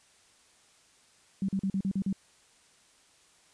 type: tone bursts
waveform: sine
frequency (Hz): 193.4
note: G3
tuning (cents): -23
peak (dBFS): -26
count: 7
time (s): 1.42-2.128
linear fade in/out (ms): 2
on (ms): 66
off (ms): 41
effects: white hiss -62 dBFS RMS until 3.53 s + resampled to 22050 Hz